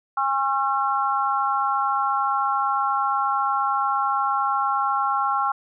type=harmonic tone; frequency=271.4 Hz; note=C#4; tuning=36 cents flat; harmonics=3 / 4 / 5; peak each=-24 / -24 / -24 dBFS; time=0.17-5.52 s; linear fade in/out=5 ms; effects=none